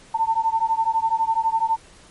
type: beating tone pair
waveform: sine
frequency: 892 / 904 Hz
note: A5 / A5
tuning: +23 / +47 cents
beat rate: 12 Hz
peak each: -21 dBFS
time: 0.14-1.77 s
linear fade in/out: 10 ms
effects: pink hiss -49 dBFS RMS until 2.1 s + MP3 48 kbps